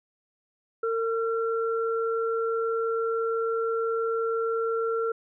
sine tone pair together, 454.8 / 1363 Hz, A#4 / F6, -43 / -43 cents, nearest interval octave + perfect fifth, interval 1900 cents, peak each -25 / -31 dBFS, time 0.83-5.12 s, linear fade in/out 5 ms, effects none

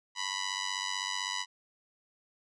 10% pulse tone with amplitude modulation, 987.8 Hz, B5, in tune, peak -20 dBFS, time 0.15-1.46 s, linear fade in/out 50 ms, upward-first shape sine, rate 95.8 Hz, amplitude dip 85%, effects resampled to 24000 Hz

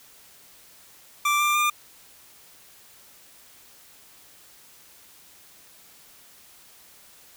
25% pulse tone with pitch steps, 1174.7 / 1187.7 / 1200.8 Hz, D6 / D6 / D6, 0 / +19 / +38 cents, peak -16 dBFS, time 1.25-1.7 s, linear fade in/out 5 ms, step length 150 ms, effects white hiss -52 dBFS RMS until 7.36 s

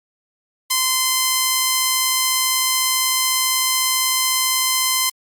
5% pulse tone, 1034 Hz, C6, 21 cents flat, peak -4 dBFS, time 0.7-5.1 s, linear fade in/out 10 ms, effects Opus 32 kbps

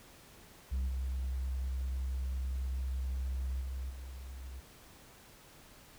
sine tone with level steps, 65 Hz, C2, 11 cents flat, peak -28 / -31 / -35 / -42 dBFS, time 0.71-4.61 s, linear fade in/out 20 ms, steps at 0.87 / 3.6 / 3.89 s, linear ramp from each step 20 ms, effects tanh soft clip ceiling -30 dBFS + pink hiss -57 dBFS RMS until 5.98 s

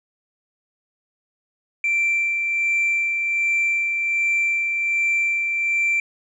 sine tone with tremolo, 2349 Hz, D7, in tune, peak -15 dBFS, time 1.84-6 s, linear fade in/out 2 ms, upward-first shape sine, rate 1.3 Hz, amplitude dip 40%, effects tanh soft clip ceiling -15 dBFS

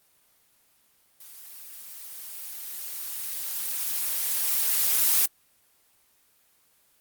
blue noise with level ramp, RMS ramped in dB -46 to -20 dBFS, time 1.2-5.26 s, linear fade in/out 5 ms, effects white hiss -64 dBFS RMS until 7 s + Opus 24 kbps

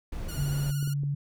brown noise, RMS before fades -35 dBFS, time 0.12-0.71 s, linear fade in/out 5 ms
5% pulse tone with vibrato, 1434 Hz, F6, 45 cents sharp, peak -29 dBFS, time 0.28-0.94 s, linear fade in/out 10 ms, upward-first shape sine, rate 17 Hz, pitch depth 50 cents each way
sine tone, 142.4 Hz, C#3, 47 cents sharp, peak -26 dBFS, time 0.37-1.15 s, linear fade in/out 10 ms
clicks, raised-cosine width 3 ms, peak -29 dBFS, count 3, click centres 0.828 / 0.875 / 1.035 s
effects none

